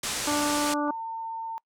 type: low-pass noise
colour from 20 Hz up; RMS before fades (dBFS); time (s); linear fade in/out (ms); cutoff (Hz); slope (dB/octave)
white; -31; 0.03-0.74; 5; 9300; 24
type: harmonic tone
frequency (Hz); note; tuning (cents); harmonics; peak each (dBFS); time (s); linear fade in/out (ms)
293.7; D4; 0; 1 / 2 / 3 / 4 / 5; -27 / -32 / -31 / -32 / -38; 0.27-0.91; 5
type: tone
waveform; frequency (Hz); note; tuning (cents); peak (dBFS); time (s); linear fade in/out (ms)
sine; 904; A5; +47; -31; 0.88-1.58; 0
effects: noise-tail reverb RT60 0.1 s tail -26 dB re dry